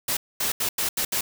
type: noise bursts at uneven times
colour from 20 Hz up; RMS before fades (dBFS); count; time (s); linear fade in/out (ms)
white; -25; 6; 0.08-0.17 / 0.4-0.52 / 0.6-0.69 / 0.78-0.89 / 0.97-1.05 / 1.12-1.21; 5
effects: none